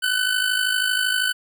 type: tone with amplitude modulation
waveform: 25% pulse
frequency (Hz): 1505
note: F#6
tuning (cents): +29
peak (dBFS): -13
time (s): 0.02-1.33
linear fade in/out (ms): 20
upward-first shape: sine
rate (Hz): 52.7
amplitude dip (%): 60
effects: none